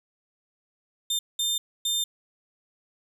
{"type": "tone bursts at uneven times", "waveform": "sawtooth", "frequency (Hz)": 3600, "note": "A7", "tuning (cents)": 39, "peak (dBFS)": -21, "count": 3, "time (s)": [[1.1, 1.19], [1.39, 1.58], [1.85, 2.04]], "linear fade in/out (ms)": 5, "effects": []}